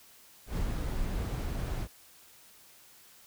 brown noise with ADSR envelope, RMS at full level -31 dBFS, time 0.46-1.88 s, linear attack 110 ms, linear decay 130 ms, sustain -2 dB, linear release 54 ms, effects white hiss -57 dBFS RMS until 3.26 s

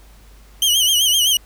sawtooth tone with vibrato, 3058 Hz, G7, 44 cents flat, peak -10 dBFS, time 0.62-1.37 s, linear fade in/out 2 ms, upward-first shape sine, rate 7.8 Hz, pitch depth 94 cents each way, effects added 50 Hz sine -43 dBFS peak until 1.45 s + pink hiss -51 dBFS RMS until 1.45 s

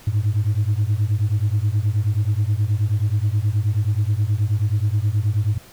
sine beating tone pair, 100 / 109.4 Hz, G2 / A2, +35 / -9 cents, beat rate 9.4 Hz, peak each -18 dBFS, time 0.07-5.58 s, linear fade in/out 5 ms, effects tanh soft clip ceiling -13 dBFS + pink hiss -46 dBFS RMS until 5.72 s

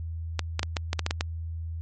clicks, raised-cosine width 0.2 ms, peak -9 dBFS, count 9, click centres 0.393 / 0.594 / 0.631 / 0.768 / 0.931 / 0.993 / 1.064 / 1.109 / 1.209 s, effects added 82 Hz sine -31 dBFS peak until 1.81 s + MP3 32 kbps

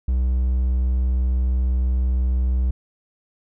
triangle tone, 63 Hz, B1, 35 cents sharp, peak -15 dBFS, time 0.08-2.71 s, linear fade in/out 5 ms, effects none

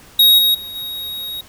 square tone with level steps, 3781 Hz, A#7, 24 cents sharp, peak -8 / -12 / -29 / -25 dBFS, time 0.19-1.41 s, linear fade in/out 5 ms, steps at 0.38 / 0.54 / 0.75 s, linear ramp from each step 10 ms, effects pink hiss -44 dBFS RMS until 1.48 s

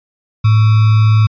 sine tone with sample-and-hold, 108.3 Hz, A2, 27 cents flat, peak -6 dBFS, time 0.44-1.27 s, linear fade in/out 10 ms, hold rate 1225 Hz, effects resampled to 11025 Hz

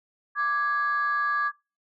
sine tone pair together, 1173.4 / 1661.2 Hz, D6 / G#6, -2 / 0 cents, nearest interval tritone, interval 602 cents, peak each -24 / -25 dBFS, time 0.35-1.52 s, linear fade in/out 50 ms, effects noise-tail reverb RT60 0.3 s tail -24 dB re dry + tanh soft clip ceiling -17 dBFS

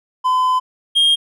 triangle tone pair in turn, 1017 / 3229 Hz, C6 / G#7, -50 / -49 cents, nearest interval octave + minor sixth, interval 2001 cents, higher second, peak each -11 / -9 dBFS, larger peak second, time 0.24-0.6 / 0.95-1.16 s, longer first, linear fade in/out 20 ms, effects none

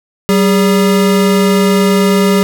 square tone pair together, 191.8 / 408.2 Hz, G3 / G#4, -37 / -30 cents, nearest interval octave + minor second, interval 1307 cents, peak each -10 / -13 dBFS, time 0.29-2.43 s, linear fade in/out 0 ms, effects none

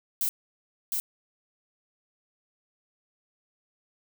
violet noise with echo, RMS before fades -27 dBFS, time 0.21-0.29 s, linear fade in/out 0 ms, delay 710 ms, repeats 1, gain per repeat -2 dB, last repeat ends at 1 s, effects none

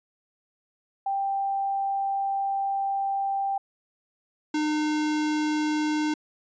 sine / square tone pair in turn, 787 / 304.1 Hz, G5 / D#4, +7 / -40 cents, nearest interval octave + major third, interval 1647 cents, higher first, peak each -24 dBFS, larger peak neither, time 1.06-3.58 / 4.54-6.14 s, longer first, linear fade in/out 5 ms, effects resampled to 16000 Hz

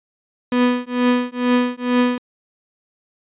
35% pulse tone with tremolo, 246.9 Hz, B3, in tune, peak -10 dBFS, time 0.52-2.18 s, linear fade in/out 2 ms, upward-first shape triangle, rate 2.2 Hz, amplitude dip 100%, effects resampled to 8000 Hz

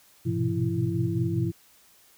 sine tone cluster, 102.9 / 121.5 / 126.7 / 170 / 333.7 Hz, G#2 / B2 / B2 / F3 / E4, -16 / -28 / +45 / -46 / +21 cents, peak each -30 dBFS, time 0.25-1.52 s, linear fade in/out 20 ms, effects white hiss -58 dBFS RMS until 2.17 s

